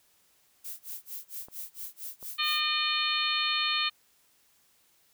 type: noise with tremolo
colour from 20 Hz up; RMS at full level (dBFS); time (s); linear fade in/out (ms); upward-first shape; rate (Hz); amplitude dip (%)
violet; -38; 0.64-2.66; 10; sine; 4.4; 100
type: clicks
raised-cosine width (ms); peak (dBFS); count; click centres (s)
1; -36; 2; 1.485 / 2.228
type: harmonic tone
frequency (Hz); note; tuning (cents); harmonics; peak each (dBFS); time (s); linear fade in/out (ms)
608; D#5; -40; 2 / 3 / 4 / 5 / 6 / 7; -33 / -37 / -32 / -32 / -32 / -33; 2.38-3.9; 20
effects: white hiss -66 dBFS RMS until 5.13 s